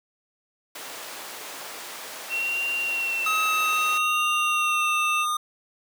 pink high-pass noise, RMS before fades -38 dBFS, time 0.75-3.98 s, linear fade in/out 5 ms, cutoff 540 Hz, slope 12 dB/octave
sine tone with vibrato, 2714 Hz, E7, 50 cents sharp, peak -24 dBFS, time 2.29-5.26 s, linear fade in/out 50 ms, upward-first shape sine, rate 0.62 Hz, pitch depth 34 cents each way
square tone with pitch glide, 1270 to 1220.4 Hz, D#6 to D#6, +35 to -34 cents, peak -24 dBFS, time 3.26-5.37 s, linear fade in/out 5 ms, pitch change -69 cents, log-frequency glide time 3.46-4.3 s
effects none

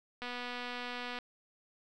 click train, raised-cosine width 0.3 ms, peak -25 dBFS, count 238, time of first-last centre 0.22-1.187 s, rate 245 Hz, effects none

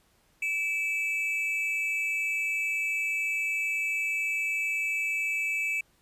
triangle tone pair together, 2317 / 2614 Hz, D7 / E7, -24 / -15 cents, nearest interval major second, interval 209 cents, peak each -28 dBFS, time 0.42-5.81 s, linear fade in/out 5 ms, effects pink hiss -66 dBFS RMS until 6.01 s + resampled to 32000 Hz

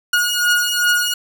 sawtooth beating tone pair, 1441 / 1443.6 Hz, F#6 / F#6, -46 / -43 cents, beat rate 2.6 Hz, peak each -14 dBFS, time 0.13-1.14 s, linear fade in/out 5 ms, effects 7-bit

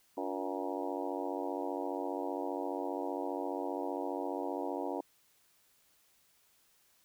harmonic tone with a mistuned harmonic, 95 Hz, F#2, 46 cents sharp, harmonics 3 / 4 / 5 / 6 / 7 / 8 / 9 / 10, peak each -40 / -41 / -42 / -43 / -43 / -44 / -45 / -45 dBFS, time 0.17-5.01 s, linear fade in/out 5 ms, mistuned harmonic 4, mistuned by -100 cents, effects white hiss -69 dBFS RMS until 7.04 s

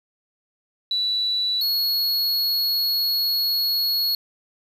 sine / square tone pair in turn, 3951 / 4336 Hz, B7 / C#8, 0 / -39 cents, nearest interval major second, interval 161 cents, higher second, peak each -20 / -20 dBFS, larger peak neither, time 0.91-1.61 / 1.61-4.15 s, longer second, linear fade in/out 2 ms, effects 8-bit

